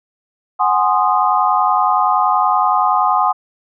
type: chord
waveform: sine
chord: Ab dominant seventh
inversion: third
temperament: equal with one note detuned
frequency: 740 / 830.6 / 1046.5 / 1235.9 Hz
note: Gb5 / Ab5 / C6 / Eb6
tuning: 0 / 0 / 0 / -12 cents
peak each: -17 dBFS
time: 0.59-3.33 s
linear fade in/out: 20 ms
effects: none